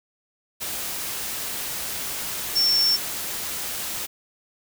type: tone in noise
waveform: sine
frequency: 5430 Hz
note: F8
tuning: 50 cents flat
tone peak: -17 dBFS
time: 2.55-2.97 s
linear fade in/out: 20 ms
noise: white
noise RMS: -30 dBFS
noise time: 0.6-4.07 s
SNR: +10 dB
effects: none